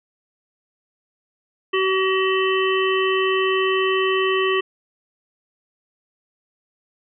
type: harmonic tone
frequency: 379.7 Hz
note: F#4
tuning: 45 cents sharp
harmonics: 1 / 3 / 5 / 7 / 8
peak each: -19 / -24 / -26 / -27 / -28 dBFS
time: 1.73-4.61 s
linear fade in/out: 10 ms
effects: none